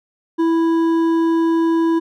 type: tone with hard clipping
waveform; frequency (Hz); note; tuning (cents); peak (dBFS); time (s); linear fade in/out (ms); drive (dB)
triangle; 329.6; E4; 0; -15; 0.38-2; 20; 11
effects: none